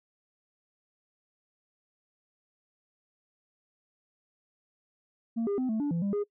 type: tone with pitch steps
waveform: sine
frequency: 229 / 403.3 / 256.4 / 220 / 289.9 / 168.9 / 199.9 / 411.1 Hz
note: A#3 / G4 / C4 / A3 / D4 / E3 / G3 / G#4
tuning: -31 / +49 / -35 / 0 / -22 / +42 / +34 / -18 cents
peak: -24 dBFS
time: 5.36-6.24 s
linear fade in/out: 20 ms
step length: 110 ms
effects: noise-tail reverb RT60 0.1 s tail -25 dB re dry + tanh soft clip ceiling -26 dBFS